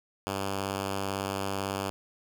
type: tone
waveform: 5% pulse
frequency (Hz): 98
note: G2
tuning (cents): 0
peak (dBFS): -19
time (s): 0.27-1.9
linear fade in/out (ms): 0
effects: none